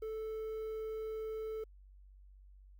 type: tone with quantisation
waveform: triangle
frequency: 438.8 Hz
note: A4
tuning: 5 cents flat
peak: -36 dBFS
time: 0.02-1.64 s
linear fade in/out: 5 ms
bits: 11
effects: added 48 Hz sine -55 dBFS peak until 2.79 s